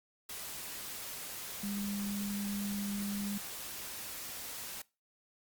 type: tone in noise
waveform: sine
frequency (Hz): 202.2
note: G#3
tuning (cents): -46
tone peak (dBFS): -35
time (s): 1.63-3.38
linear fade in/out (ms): 5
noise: white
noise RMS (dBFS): -43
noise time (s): 0.29-4.82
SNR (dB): +5
effects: noise-tail reverb RT60 0.3 s tail -23 dB re dry + Opus 48 kbps